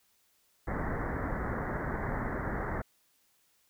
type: low-pass noise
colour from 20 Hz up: pink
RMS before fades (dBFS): -34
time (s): 0.67-2.82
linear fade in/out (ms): 10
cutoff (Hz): 2000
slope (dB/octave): 96
effects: white hiss -70 dBFS RMS until 3.69 s